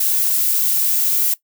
violet noise, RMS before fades -17 dBFS, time 0-1.34 s, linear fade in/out 5 ms, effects noise-tail reverb RT60 0.1 s tail -18 dB re dry

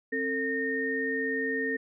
sine tone cluster, 266.6 / 449.6 / 1838 Hz, C4 / A4 / A#6, +33 / +37 / -25 cents, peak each -33 / -32 / -30 dBFS, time 0.12-1.77 s, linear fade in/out 10 ms, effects none

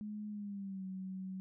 sine tone with pitch glide, 210.4 to 188.53 Hz, G#3 to F#3, +23 to +33 cents, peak -40 dBFS, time 0.01-1.4 s, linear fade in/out 0 ms, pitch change -190 cents, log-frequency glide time 0.29-0.85 s, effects none

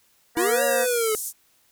harmonic tone, 238 Hz, A#3, 36 cents sharp, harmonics 1 / 2 / 3 / 4 / 5 / 6 / 7 / 8, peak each -37 / -28 / -28 / -38 / -38 / -35 / -33 / -32 dBFS, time 0.35-0.87 s, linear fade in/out 50 ms
white band-pass noise, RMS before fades -31 dBFS, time 0.36-1.33 s, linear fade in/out 50 ms, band 6800 to 12000 Hz, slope 24 dB/octave
square linear two-way sweep, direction up then down, 316.6 to 562 to 425.2 Hz, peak -22 dBFS, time 0.37-1.15 s, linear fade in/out 0 ms, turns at 0.63 s
effects white hiss -62 dBFS RMS until 1.71 s

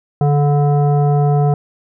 sine tone with frequency modulation, 146.1 Hz, D3, 9 cents flat, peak -10 dBFS, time 0.21-1.54 s, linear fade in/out 2 ms, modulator 579 Hz, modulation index 0.69, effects none

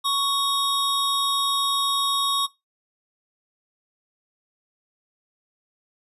square tone pair together, 1112 / 3740 Hz, C#6 / A#7, +5 / +5 cents, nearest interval octave + major sixth, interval 2100 cents, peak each -24 / -24 dBFS, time 0.04-2.47 s, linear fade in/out 20 ms, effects noise-tail reverb RT60 0.2 s tail -19 dB re dry + resampled to 32000 Hz

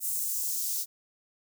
blue noise with high-pass filter sweep, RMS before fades -31 dBFS, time 0-0.86 s, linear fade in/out 50 ms, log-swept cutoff 8200 to 5300 Hz, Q 1.6, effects none

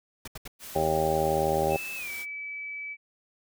pink noise bursts, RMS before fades -39 dBFS, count 3, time 0.25-0.479 s, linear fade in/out 5 ms, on 27 ms, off 74 ms
white noise, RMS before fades -42 dBFS, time 0.59-2.26 s, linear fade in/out 50 ms
harmonic tone, 79.3 Hz, D#2, 33 cents sharp, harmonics 1 / 2 / 3 / 4 / 5 / 6 / 7 / 8 / 9 / 10, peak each -37 / -34 / -40 / -38 / -29 / -39 / -28 / -35 / -37 / -28 dBFS, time 0.75-1.77 s, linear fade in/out 10 ms
sine tone with pitch glide, 2624 to 2298 Hz, E7 to D7, -9 to -38 cents, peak -34 dBFS, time 1.69-2.97 s, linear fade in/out 50 ms, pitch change -229 cents, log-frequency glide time 1.96-2.1 s
effects none

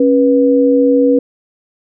sine tone pair together, 274.2 / 487.7 Hz, C#4 / B4, -19 / -22 cents, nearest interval minor seventh, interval 997 cents, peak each -10 dBFS, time 0-1.19 s, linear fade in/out 5 ms, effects none

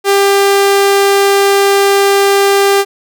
sawtooth tone, 397.3 Hz, G4, 23 cents sharp, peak -3 dBFS, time 0.04-2.85 s, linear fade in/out 50 ms, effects none

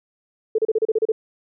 sine tone bursts, 440 Hz, A4, in tune, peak -15 dBFS, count 9, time 0.55-1.12 s, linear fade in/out 5 ms, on 34 ms, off 33 ms, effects none

